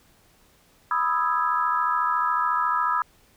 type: chord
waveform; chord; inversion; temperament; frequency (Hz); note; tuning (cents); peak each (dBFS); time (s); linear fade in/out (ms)
sine; E major seventh; second; equal; 987.8 / 1244.5 / 1318.5 / 1661.2; B5 / D#6 / E6 / G#6; 0 / 0 / 0 / 0; -25 / -25 / -26 / -31; 0.91-3.02; 2
effects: pink hiss -59 dBFS RMS until 3.36 s